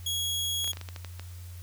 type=tone; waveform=sawtooth; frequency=3322 Hz; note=G#7; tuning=in tune; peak=-25 dBFS; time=0.06-0.72 s; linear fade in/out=5 ms
type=clicks; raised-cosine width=0.2 ms; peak=-23 dBFS; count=9; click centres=0.644 / 0.677 / 0.733 / 0.771 / 0.813 / 0.888 / 0.962 / 1.047 / 1.196 s
effects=added 88 Hz sine -40 dBFS peak until 1.62 s + white hiss -54 dBFS RMS until 1.62 s